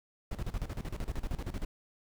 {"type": "noise with tremolo", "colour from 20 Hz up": "brown", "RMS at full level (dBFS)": -34, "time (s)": [0.31, 1.65], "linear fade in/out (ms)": 5, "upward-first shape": "square", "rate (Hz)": 13, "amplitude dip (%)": 80, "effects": []}